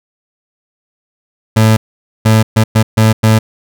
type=tone bursts at uneven times; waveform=30% pulse; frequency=110 Hz; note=A2; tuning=in tune; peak=-3 dBFS; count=6; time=1.56-1.77 / 2.25-2.43 / 2.56-2.64 / 2.75-2.83 / 2.97-3.13 / 3.23-3.39 s; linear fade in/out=10 ms; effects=none